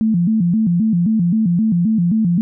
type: tone with vibrato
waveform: sine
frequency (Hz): 195.2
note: G3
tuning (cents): -7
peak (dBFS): -12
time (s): 0.01-2.41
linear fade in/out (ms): 0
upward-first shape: square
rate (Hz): 3.8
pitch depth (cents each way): 210
effects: none